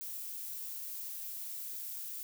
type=noise; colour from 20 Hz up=violet; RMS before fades=-42 dBFS; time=0.01-2.23 s; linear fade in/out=0 ms; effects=none